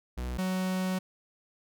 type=tone pair in turn; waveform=45% pulse; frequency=61.9 / 186.03 Hz; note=B1 / F#3; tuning=+5 / +10 cents; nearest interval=octave + perfect fifth; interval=1905 cents; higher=second; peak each=-32 / -28 dBFS; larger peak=second; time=0.17-0.38 / 0.38-0.99 s; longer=second; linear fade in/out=10 ms; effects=none